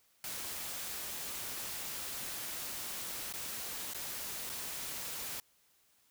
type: noise with dropouts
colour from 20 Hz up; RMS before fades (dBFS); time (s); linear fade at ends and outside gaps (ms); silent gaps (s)
white; -41; 0.24-5.4; 1; 3.326-3.337 / 3.935-3.946 / 4.494-4.498
effects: white hiss -70 dBFS RMS until 6.1 s